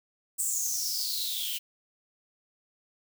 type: noise with high-pass filter sweep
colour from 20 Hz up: blue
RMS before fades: -31 dBFS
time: 0.38-1.59 s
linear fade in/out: 20 ms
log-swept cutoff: 8100 to 2900 Hz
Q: 8.6
effects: none